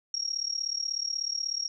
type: tone with amplitude modulation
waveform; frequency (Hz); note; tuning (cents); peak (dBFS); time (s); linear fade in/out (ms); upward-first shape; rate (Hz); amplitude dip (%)
sine; 5588; F8; 0; -25; 0.14-1.68; 2; sine; 36.4; 90
effects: none